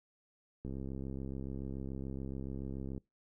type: click train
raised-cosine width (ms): 3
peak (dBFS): -29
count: 157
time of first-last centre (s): 0.65-2.978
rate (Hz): 67
effects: noise-tail reverb RT60 0.2 s tail -24 dB re dry